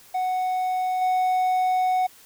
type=tone with level steps; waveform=triangle; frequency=740 Hz; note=F#5; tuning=in tune; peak=-20 / -17 dBFS; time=0.14-2.07 s; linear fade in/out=10 ms; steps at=1.01 s; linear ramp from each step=10 ms; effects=white hiss -51 dBFS RMS until 2.25 s